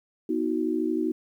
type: chord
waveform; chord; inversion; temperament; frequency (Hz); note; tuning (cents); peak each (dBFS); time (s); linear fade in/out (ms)
sine; B major; none; equal with one note detuned; 246.9 / 317.3 / 370; B3 / D#4 / F#4; 0 / +34 / 0; -30 / -26 / -29; 0.29-1.12; 5
effects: 10-bit